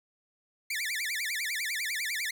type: tone with vibrato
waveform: sawtooth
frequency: 2023 Hz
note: B6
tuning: 41 cents sharp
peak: -27 dBFS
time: 0.7-2.31 s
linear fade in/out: 5 ms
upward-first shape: sine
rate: 10 Hz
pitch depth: 290 cents each way
effects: none